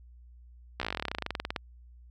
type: slowing click train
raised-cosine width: 0.3 ms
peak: -15 dBFS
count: 25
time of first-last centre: 0.8-1.562 s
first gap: 15 ms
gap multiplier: 1.06
effects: added 60 Hz sine -50 dBFS peak until 2.1 s